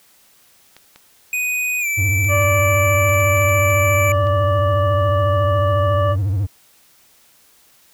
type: clicks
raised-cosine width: 0.2 ms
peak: -24 dBFS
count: 12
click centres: 0.766 / 0.96 / 2.246 / 2.422 / 3.092 / 3.141 / 3.203 / 3.371 / 3.42 / 3.492 / 3.703 / 4.27 s
type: tone with pitch glide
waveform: square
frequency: 2489 to 2322 Hz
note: D#7 to D7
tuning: 0 to -20 cents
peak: -19 dBFS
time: 1.33-4.12 s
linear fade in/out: 2 ms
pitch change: -120 cents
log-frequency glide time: 1.8-1.87 s
type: tone with vibrato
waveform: triangle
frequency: 98 Hz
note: G2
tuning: in tune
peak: -14 dBFS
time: 1.97-6.47 s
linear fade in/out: 20 ms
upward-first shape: sine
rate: 14 Hz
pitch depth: 140 cents each way
type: harmonic tone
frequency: 582 Hz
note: D5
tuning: 16 cents flat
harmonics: 1 / 2 / 3 / 5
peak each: -18 / -21 / -33 / -38 dBFS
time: 2.28-6.16 s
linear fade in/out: 50 ms
effects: white hiss -53 dBFS RMS until 7.93 s